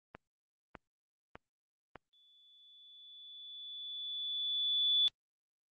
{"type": "click train", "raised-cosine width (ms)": 0.5, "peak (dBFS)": -30, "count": 4, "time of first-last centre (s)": [0.15, 1.957], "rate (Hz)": 1.66}
{"type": "tone with exponential growth", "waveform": "sine", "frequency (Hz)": 3461, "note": "A7", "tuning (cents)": -29, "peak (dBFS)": -25, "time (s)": [2.13, 5.08], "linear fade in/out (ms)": 0, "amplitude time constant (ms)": 640}
{"effects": ["Opus 32 kbps"]}